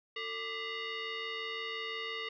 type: tone with frequency modulation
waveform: sine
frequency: 449.4 Hz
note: A4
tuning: 37 cents sharp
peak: -36 dBFS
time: 0.16-2.29 s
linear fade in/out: 5 ms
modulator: 813 Hz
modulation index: 4
effects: none